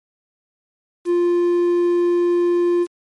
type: tone with quantisation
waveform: triangle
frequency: 349.2 Hz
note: F4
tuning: in tune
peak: -12 dBFS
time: 1.05-2.87 s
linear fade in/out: 50 ms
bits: 7
effects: MP3 48 kbps